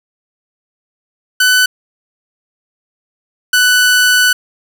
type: tone pair in turn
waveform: sawtooth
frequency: 1500 / 1490.5 Hz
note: F#6 / F#6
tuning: +23 / +12 cents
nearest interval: unison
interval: 11 cents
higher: first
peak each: -4 dBFS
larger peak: neither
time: 1.4-1.66 / 3.53-4.33 s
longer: second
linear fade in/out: 5 ms
effects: none